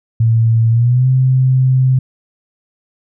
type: tone with pitch glide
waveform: sine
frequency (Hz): 113.8 to 129.97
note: A#2 to C3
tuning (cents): -41 to -11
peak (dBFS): -8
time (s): 0.2-1.99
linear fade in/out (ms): 5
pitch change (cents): +230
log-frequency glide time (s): 0.7-1.07
effects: none